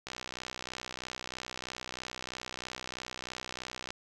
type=click train; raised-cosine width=0.2 ms; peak=-21 dBFS; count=243; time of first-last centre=0.07-3.905 s; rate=63.1 Hz; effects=none